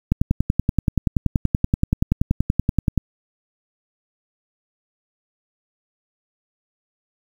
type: click train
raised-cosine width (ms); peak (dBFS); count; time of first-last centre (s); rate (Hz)
5; -4; 31; 0.12-2.977; 10.5
effects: 7-bit